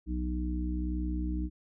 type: harmonic tone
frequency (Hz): 61.7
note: B1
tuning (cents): -1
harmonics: 1 / 3 / 4 / 5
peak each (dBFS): -31 / -38 / -46 / -36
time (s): 0.06-1.5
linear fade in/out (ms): 50
effects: none